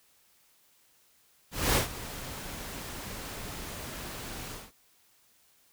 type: noise with ADSR envelope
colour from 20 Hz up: pink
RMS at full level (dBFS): -24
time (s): 1.51-4.72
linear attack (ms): 240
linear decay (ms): 120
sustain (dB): -16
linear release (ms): 200
effects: white hiss -65 dBFS RMS until 5.72 s